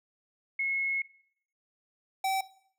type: tone pair in turn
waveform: sine / square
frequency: 2176 / 769.3 Hz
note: C#7 / G5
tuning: -33 / -33 cents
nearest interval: octave + tritone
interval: 1800 cents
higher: first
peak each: -27 dBFS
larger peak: neither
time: 0.59-1.02 / 2.24-2.41 s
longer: first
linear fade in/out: 5 ms
effects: noise-tail reverb RT60 0.6 s tail -18 dB re dry